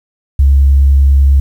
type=tone with vibrato; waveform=sine; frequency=69 Hz; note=C#2; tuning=7 cents flat; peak=-3 dBFS; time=0.39-1.4 s; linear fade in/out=5 ms; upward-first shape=sine; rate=10 Hz; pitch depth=9 cents each way; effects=tanh soft clip ceiling 0 dBFS + 7-bit